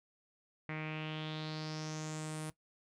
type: tone with low-pass filter sweep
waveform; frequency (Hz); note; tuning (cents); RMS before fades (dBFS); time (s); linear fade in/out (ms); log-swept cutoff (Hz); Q
sawtooth; 155.5; D#3; -1; -41; 0.69-2.5; 0; 2100 to 10000; 4.6
effects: noise-tail reverb RT60 0.1 s tail -18 dB re dry